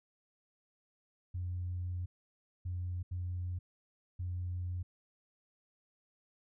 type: tone bursts at uneven times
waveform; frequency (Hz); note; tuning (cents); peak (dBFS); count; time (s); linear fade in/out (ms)
sine; 89.4; F2; +41; -34; 4; 1.34-2.06 / 2.65-3.03 / 3.11-3.59 / 4.19-4.83; 10
effects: tanh soft clip ceiling -30 dBFS